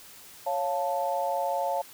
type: chord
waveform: sine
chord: Db augmented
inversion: none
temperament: equal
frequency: 554.4 / 698.5 / 880 Hz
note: Db5 / F5 / A5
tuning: 0 / 0 / 0 cents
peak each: -30 dBFS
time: 0.46-1.82 s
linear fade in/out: 10 ms
effects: white hiss -49 dBFS RMS until 1.93 s